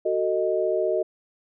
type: chord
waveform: sine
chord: D# diminished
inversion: first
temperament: just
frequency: 373.4 / 448 / 622.3 Hz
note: F#4 / A4 / D#5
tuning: +16 / +31 / 0 cents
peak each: -25 / -27 / -24 dBFS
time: 0.05-1.03 s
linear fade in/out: 10 ms
effects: none